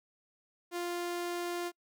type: tone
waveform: sawtooth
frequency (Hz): 349.2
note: F4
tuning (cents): 0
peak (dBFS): -30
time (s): 0.71-1.72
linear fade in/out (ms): 50
effects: noise-tail reverb RT60 0.1 s tail -26 dB re dry